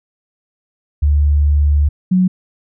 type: tone pair in turn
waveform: sine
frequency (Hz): 73.1 / 184.2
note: D2 / F#3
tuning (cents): -7 / -7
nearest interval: octave + major third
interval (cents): 1600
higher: second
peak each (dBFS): -9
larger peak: neither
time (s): 1.02-1.89 / 2.11-2.28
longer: first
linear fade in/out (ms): 10
effects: none